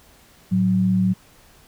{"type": "tone pair together", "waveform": "sine", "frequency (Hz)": [110, 185.62], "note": ["A2", "F#3"], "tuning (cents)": [0, 6], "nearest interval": "major sixth", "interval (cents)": 906, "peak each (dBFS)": [-24, -16], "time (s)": [0.51, 1.14], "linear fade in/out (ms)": 20, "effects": ["pink hiss -52 dBFS RMS until 1.67 s"]}